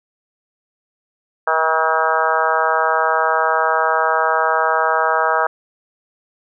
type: harmonic tone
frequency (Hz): 160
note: D#3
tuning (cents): +49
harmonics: 3 / 4 / 5 / 6 / 7 / 8 / 9 / 10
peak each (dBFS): -24 / -21 / -22 / -21 / -24 / -20 / -25 / -23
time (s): 1.47-5.47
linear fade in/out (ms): 5
effects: none